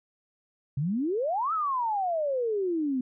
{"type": "exponential two-way sweep", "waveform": "sine", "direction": "up then down", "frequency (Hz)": [130, 1335, 247.2], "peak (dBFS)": -25, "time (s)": [0.77, 3.01], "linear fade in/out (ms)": 5, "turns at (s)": 1.53, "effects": []}